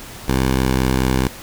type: tone with pitch glide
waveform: 10% pulse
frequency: 65.2 to 64.67 Hz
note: C2 to C2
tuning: -5 to -20 cents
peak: -7 dBFS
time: 0.28-1.28 s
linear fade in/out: 5 ms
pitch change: -15 cents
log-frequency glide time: 0.52-0.76 s
effects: pink hiss -36 dBFS RMS until 1.42 s